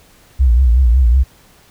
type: tone with vibrato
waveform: sine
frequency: 61.74 Hz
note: B1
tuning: in tune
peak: -7 dBFS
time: 0.39-1.24 s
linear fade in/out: 20 ms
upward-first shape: triangle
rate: 5.4 Hz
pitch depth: 170 cents each way
effects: pink hiss -48 dBFS RMS until 1.7 s